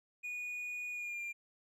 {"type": "tone with pitch glide", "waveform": "triangle", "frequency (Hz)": [2458, 2391], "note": ["D#7", "D7"], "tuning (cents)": [-22, 30], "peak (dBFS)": -37, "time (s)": [0.23, 1.33], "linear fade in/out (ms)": 20, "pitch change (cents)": -48, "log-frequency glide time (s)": [0.92, 1.21], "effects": []}